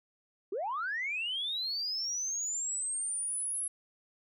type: linear sweep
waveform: sine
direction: up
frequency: 349.2 to 10990 Hz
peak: -31 dBFS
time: 0.52-3.68 s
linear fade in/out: 5 ms
effects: tanh soft clip ceiling -27 dBFS